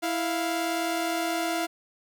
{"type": "tone pair together", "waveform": "sawtooth", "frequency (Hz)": [329.6, 698.5], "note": ["E4", "F5"], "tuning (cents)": [0, 0], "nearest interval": "octave + minor second", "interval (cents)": 1300, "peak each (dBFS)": -25, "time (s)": [0.02, 1.67], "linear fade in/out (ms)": 20, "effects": []}